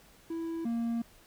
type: tone pair in turn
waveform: triangle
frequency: 330 / 232.5 Hz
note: E4 / A#3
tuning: +2 / -4 cents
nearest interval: tritone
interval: 606 cents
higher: first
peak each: -31 / -27 dBFS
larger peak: second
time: 0.3-0.65 / 0.65-1.02 s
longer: second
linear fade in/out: 5 ms
effects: pink hiss -59 dBFS RMS until 1.26 s